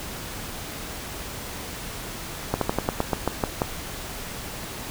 slowing click train, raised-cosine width 1 ms, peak -7 dBFS, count 10, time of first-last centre 2.54-3.619 s, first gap 73 ms, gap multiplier 1.12, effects pink hiss -35 dBFS RMS until 4.9 s

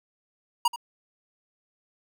square tone with echo, 950 Hz, A#5, 33 cents sharp, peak -19 dBFS, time 0.65-0.68 s, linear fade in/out 5 ms, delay 81 ms, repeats 1, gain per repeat -14 dB, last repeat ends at 0.761 s, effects none

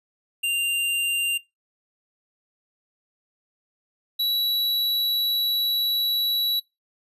square tone pair in turn, 2787 / 3921 Hz, F7 / B7, -4 / -13 cents, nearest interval tritone, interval 591 cents, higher second, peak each -22 dBFS, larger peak neither, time 0.43-1.38 / 4.19-6.6 s, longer second, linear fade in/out 10 ms, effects noise-tail reverb RT60 0.2 s tail -21 dB re dry + resampled to 32000 Hz

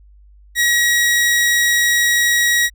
sawtooth tone, 1907 Hz, A#6, 39 cents sharp, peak -9 dBFS, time 0.55-2.7 s, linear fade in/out 50 ms, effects added 50 Hz sine -43 dBFS peak until 2.74 s

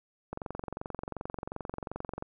click train, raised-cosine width 1 ms, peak -22 dBFS, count 44, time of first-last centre 0.33-2.224 s, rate 22.7 Hz, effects none

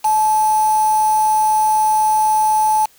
sine tone with quantisation, 862 Hz, A5, 36 cents flat, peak -12 dBFS, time 0.04-2.86 s, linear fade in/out 10 ms, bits 4, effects white hiss -51 dBFS RMS until 2.98 s

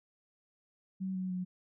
sine tone with pitch steps, 189.3 / 185.83 / 182.43 Hz, F#3 / F#3 / F#3, +40 / +8 / -24 cents, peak -33 dBFS, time 1-1.45 s, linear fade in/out 20 ms, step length 150 ms, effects none

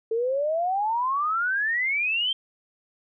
sine exponential sweep, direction up, 440 to 3177 Hz, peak -22 dBFS, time 0.11-2.33 s, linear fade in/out 5 ms, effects none

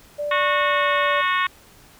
sine tone with pitch glide, 587.3 to 580.9 Hz, D5 to D5, 0 to -19 cents, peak -23 dBFS, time 0.18-1.22 s, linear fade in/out 20 ms, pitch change -19 cents, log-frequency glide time 0.6-0.86 s
harmonic tone, 366.2 Hz, F#4, 18 cents flat, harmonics 3 / 4 / 5 / 6 / 7 / 8 / 9 / 10, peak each -21 / -28 / -24 / -28 / -30 / -34 / -35 / -34 dBFS, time 0.31-1.47 s, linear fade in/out 5 ms
effects pink hiss -50 dBFS RMS until 1.99 s

